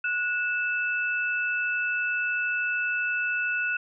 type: tone pair together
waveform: sine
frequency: 1464.1 / 2633 Hz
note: F#6 / E7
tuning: -19 / -3 cents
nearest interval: minor seventh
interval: 1016 cents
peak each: -26 / -29 dBFS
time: 0.04-3.77 s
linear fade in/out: 5 ms
effects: none